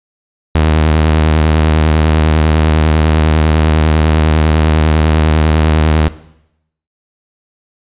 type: tone with vibrato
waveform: sawtooth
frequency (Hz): 78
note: D#2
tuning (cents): +5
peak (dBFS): -4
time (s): 0.55-6.08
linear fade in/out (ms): 0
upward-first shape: triangle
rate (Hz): 10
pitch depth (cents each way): 53
effects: noise-tail reverb RT60 0.8 s tail -17 dB re dry + resampled to 8000 Hz